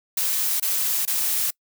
blue noise bursts, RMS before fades -23 dBFS, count 3, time 0.17-1.506 s, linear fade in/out 5 ms, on 430 ms, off 23 ms, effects noise-tail reverb RT60 0.1 s tail -26 dB re dry

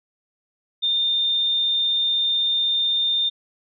sine tone, 3618 Hz, A7, 48 cents sharp, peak -18 dBFS, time 0.82-3.3 s, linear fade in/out 20 ms, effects none

